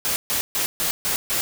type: noise bursts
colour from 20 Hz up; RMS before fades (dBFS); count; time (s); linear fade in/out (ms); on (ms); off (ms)
white; -23; 6; 0.05-1.41; 0; 110; 140
effects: none